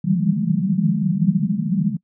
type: band-pass noise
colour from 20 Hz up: white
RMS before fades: -19 dBFS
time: 0.04-1.97 s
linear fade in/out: 10 ms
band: 150 to 210 Hz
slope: 96 dB/octave
effects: noise-tail reverb RT60 0.1 s tail -25 dB re dry